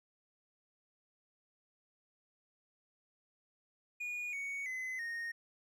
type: tone with pitch steps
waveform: triangle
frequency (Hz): 2447 / 2231 / 2034 / 1854.5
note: D#7 / C#7 / C7 / A#6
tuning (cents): -29 / +11 / -50 / -9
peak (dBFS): -36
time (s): 4-5.32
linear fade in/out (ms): 10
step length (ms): 330
effects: none